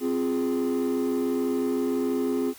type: chord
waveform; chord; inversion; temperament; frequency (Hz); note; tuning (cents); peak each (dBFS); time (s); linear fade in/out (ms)
triangle; F minor; second; equal; 261.6 / 349.2 / 415.3; C4 / F4 / Ab4; 0 / 0 / 0; -23 / -27 / -25; 0-2.54; 50
effects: tanh soft clip ceiling -17 dBFS + white hiss -48 dBFS RMS until 2.58 s